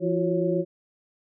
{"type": "tone cluster", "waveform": "sine", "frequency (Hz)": [171, 339.3, 367.6, 552], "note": ["F3", "F4", "F#4", "C#5"], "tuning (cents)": [-36, -50, -11, -7], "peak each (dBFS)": -27, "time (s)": [0, 0.65], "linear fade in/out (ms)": 50, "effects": []}